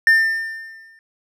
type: tone with exponential decay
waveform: triangle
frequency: 1799 Hz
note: A6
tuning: 38 cents sharp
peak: -6 dBFS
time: 0.07-0.99 s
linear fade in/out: 1 ms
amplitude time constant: 200 ms
effects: none